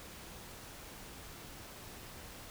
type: silence
effects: pink hiss -50 dBFS RMS until 2.5 s